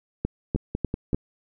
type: two click trains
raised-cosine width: 3 ms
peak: -11 / -13 dBFS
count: 4 / 4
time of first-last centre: 0.25-1.146 / 0.56-1.131 s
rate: 3.35 / 5.25 Hz
effects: none